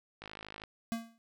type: click train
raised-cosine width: 0.3 ms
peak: -28 dBFS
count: 23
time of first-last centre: 0.22-0.637 s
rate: 52.7 Hz
type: tone with exponential decay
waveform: square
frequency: 228.9 Hz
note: A#3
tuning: 31 cents flat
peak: -30 dBFS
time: 0.92-1.18 s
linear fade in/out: 0 ms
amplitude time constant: 55 ms
effects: none